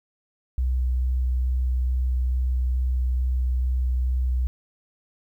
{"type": "tone with vibrato", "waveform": "sine", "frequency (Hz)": 63, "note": "B1", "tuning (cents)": 35, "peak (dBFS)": -20, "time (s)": [0.58, 4.47], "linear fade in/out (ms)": 0, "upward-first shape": "square", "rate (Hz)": 2.3, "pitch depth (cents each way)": 8, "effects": ["10-bit"]}